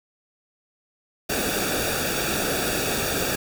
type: noise with comb filter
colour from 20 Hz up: pink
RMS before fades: -25 dBFS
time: 1.29-3.36 s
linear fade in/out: 10 ms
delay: 0.97 ms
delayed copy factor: -0.75
effects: none